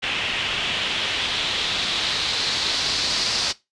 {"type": "noise with low-pass filter sweep", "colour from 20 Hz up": "white", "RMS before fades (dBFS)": -24, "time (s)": [0.02, 3.53], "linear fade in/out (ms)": 20, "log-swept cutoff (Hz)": [2800, 4800], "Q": 3, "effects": ["noise-tail reverb RT60 0.2 s tail -18 dB re dry", "resampled to 22050 Hz"]}